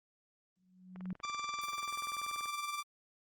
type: tone with exponential growth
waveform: sine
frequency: 184.2 Hz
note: F#3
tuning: 7 cents flat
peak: -34 dBFS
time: 0.57-1.13 s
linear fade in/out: 2 ms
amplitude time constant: 120 ms
type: click train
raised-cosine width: 0.5 ms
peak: -37 dBFS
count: 32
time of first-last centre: 0.96-2.458 s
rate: 20.7 Hz
type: tone with tremolo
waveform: sawtooth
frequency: 1175 Hz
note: D6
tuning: 1 cent sharp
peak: -31 dBFS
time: 1.23-2.83 s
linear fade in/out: 10 ms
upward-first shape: sine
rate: 20 Hz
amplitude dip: 55%
effects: Opus 24 kbps